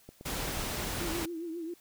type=click train; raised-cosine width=2 ms; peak=-32 dBFS; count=5; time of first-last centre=0.09-0.573 s; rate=8.29 Hz
type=noise; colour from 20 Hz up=pink; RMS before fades=-35 dBFS; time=0.25-1.26 s; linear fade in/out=10 ms
type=tone with vibrato; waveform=sine; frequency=333.7 Hz; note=E4; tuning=21 cents sharp; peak=-35 dBFS; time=1.01-1.74 s; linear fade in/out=5 ms; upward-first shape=triangle; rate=7.5 Hz; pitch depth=99 cents each way
effects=white hiss -62 dBFS RMS until 1.8 s